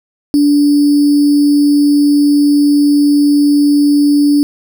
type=tone with sample-and-hold; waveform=sine; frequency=290 Hz; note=D4; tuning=22 cents flat; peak=-6 dBFS; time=0.34-4.43 s; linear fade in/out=0 ms; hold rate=4900 Hz; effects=none